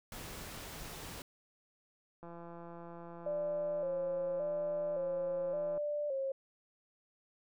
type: noise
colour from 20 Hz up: pink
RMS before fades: -46 dBFS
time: 0.12-1.22 s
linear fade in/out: 2 ms
type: click train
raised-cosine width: 1 ms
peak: -36 dBFS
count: 604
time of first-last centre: 2.23-5.777 s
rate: 170 Hz
type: tone with vibrato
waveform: sine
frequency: 564 Hz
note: C#5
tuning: 30 cents sharp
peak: -33 dBFS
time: 3.26-6.32 s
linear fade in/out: 5 ms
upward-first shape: square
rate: 0.88 Hz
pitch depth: 78 cents each way
effects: none